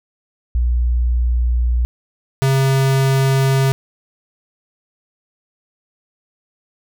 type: tone pair in turn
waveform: sine / square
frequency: 60.2 / 134.6 Hz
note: B1 / C3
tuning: -44 / +49 cents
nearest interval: octave + major second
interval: 1393 cents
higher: second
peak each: -13 dBFS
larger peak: neither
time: 0.55-1.85 / 2.42-3.72 s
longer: neither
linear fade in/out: 0 ms
effects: none